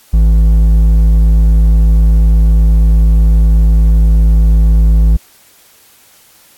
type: tone with hard clipping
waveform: sine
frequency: 54.1 Hz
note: A1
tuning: 29 cents flat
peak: -6 dBFS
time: 0.13-5.17 s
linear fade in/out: 10 ms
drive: 6 dB
effects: white hiss -45 dBFS RMS until 6.57 s + AAC 64 kbps